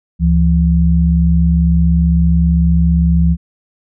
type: tone pair together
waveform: sine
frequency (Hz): 71 / 168.87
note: C#2 / E3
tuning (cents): +42 / +42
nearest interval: octave + minor third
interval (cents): 1500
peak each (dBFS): -11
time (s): 0.19-3.37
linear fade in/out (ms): 50
effects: none